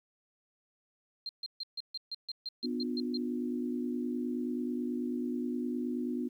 sine tone bursts, 4178 Hz, C8, 3 cents flat, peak -35 dBFS, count 12, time 1.26-3.172 s, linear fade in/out 2 ms, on 31 ms, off 140 ms
sine chord, B diminished, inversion none, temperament just, 246.9 / 296.3 / 355.6 Hz, B3 / D4 / F4, 0 / +15 / +31 cents, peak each -33 / -39 / -39 dBFS, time 2.63-6.29 s, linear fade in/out 20 ms
effects 11-bit

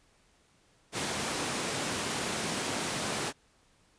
pink high-pass noise, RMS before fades -33 dBFS, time 0.92-3.33 s, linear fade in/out 50 ms, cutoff 160 Hz, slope 12 dB/octave, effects pink hiss -66 dBFS RMS until 3.98 s + resampled to 22050 Hz

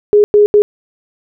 sine tone bursts at uneven times, 415.3 Hz, G#4, in tune, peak -4 dBFS, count 3, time 0.13-0.24 / 0.34-0.46 / 0.54-0.62 s, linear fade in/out 0 ms, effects none

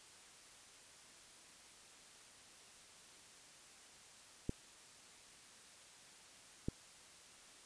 clicks, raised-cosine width 3 ms, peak -24 dBFS, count 2, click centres 4.494 / 6.685 s, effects white hiss -60 dBFS RMS until 7.65 s + resampled to 22050 Hz

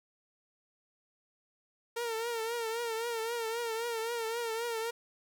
sawtooth tone with vibrato, 460 Hz, A#4, 23 cents flat, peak -29 dBFS, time 1.96-4.91 s, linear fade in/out 10 ms, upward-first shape triangle, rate 3.8 Hz, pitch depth 78 cents each way, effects none

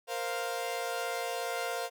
sawtooth chord, Bb suspended second, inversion none, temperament equal, 466.2 / 523.3 / 698.5 Hz, Bb4 / C5 / F5, 0 / 0 / 0 cents, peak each -34 / -34 / -32 dBFS, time 0.07-1.9 s, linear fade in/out 50 ms, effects none

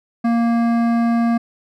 sine tone with hard clipping, 233.1 Hz, A#3, in tune, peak -16 dBFS, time 0.24-1.38 s, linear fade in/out 10 ms, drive 13 dB, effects none

